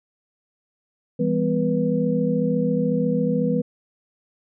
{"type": "tone cluster", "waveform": "sine", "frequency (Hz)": [167.1, 201.2, 249.2, 488.3], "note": ["E3", "G3", "B3", "B4"], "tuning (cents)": [24, 45, 16, -20], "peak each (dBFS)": -24, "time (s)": [1.19, 3.62], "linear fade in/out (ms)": 10, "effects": []}